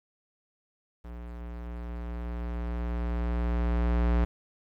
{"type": "tone with level ramp", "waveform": "square", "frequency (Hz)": 59.1, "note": "A#1", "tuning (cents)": 24, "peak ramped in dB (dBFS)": [-40, -22], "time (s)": [1.04, 4.25], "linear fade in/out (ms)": 10, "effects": ["low-pass 2000 Hz 12 dB/octave", "10-bit"]}